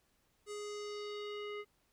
square tone with low-pass filter sweep, 415.3 Hz, G#4, in tune, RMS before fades -43 dBFS, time 0.46-1.65 s, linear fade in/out 50 ms, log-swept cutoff 8700 to 2300 Hz, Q 2.4, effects pink hiss -75 dBFS RMS until 1.92 s

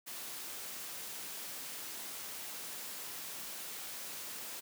white noise, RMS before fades -44 dBFS, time 0.06-4.61 s, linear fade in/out 20 ms, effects high-pass 150 Hz 12 dB/octave

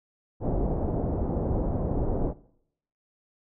pink low-pass noise, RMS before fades -27 dBFS, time 0.4-2.34 s, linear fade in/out 50 ms, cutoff 690 Hz, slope 24 dB/octave, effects noise-tail reverb RT60 0.7 s tail -20 dB re dry

